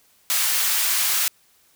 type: high-pass noise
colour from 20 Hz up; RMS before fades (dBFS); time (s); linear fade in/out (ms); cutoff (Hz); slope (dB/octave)
white; -21; 0.3-1.28; 0; 1100; 12
effects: white hiss -59 dBFS RMS until 1.75 s